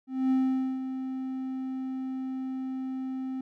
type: tone with ADSR envelope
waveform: triangle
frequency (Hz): 261.6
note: C4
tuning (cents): 0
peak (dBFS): -19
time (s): 0.07-3.41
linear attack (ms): 240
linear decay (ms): 480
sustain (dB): -10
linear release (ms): 4
effects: none